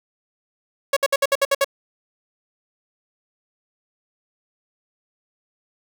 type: tone bursts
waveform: sawtooth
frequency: 554.4 Hz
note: C#5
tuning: in tune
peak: -11 dBFS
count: 8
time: 0.93-1.645 s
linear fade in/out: 5 ms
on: 36 ms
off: 61 ms
effects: none